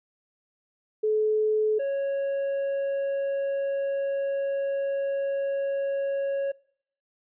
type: tone pair in turn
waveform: sine / triangle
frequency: 430.4 / 552.8 Hz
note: A4 / C#5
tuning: -38 / -5 cents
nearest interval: major third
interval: 433 cents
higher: second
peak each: -21 / -23 dBFS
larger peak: first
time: 1.03-1.79 / 1.79-6.52 s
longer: second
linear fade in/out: 10 ms
effects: noise-tail reverb RT60 0.6 s tail -22 dB re dry + resampled to 8000 Hz